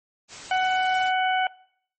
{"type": "noise", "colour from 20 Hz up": "white", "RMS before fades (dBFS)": -39, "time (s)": [0.28, 1.12], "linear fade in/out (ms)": 50}
{"type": "harmonic tone", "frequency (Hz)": 746, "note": "F#5", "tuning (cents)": 14, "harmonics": [1, 2, 3, 4], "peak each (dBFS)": [-21, -27, -31, -33], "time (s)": [0.51, 1.47], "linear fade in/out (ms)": 2}
{"effects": ["noise-tail reverb RT60 0.6 s tail -21 dB re dry", "MP3 32 kbps"]}